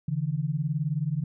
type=beating tone pair; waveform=sine; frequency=141.1 / 160.1 Hz; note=C#3 / D#3; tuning=+31 / +50 cents; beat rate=19 Hz; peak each=-28 dBFS; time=0.08-1.24 s; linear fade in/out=5 ms; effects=none